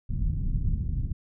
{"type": "low-pass noise", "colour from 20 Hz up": "pink", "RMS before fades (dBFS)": -27, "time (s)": [0.09, 1.13], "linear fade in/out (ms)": 10, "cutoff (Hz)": 170, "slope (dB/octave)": 24, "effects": []}